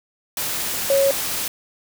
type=tone in noise; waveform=sine; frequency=550 Hz; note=C#5; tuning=14 cents flat; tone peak=-14 dBFS; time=0.9-1.11 s; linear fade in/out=2 ms; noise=white; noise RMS=-25 dBFS; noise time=0.37-1.48 s; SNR=+8 dB; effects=none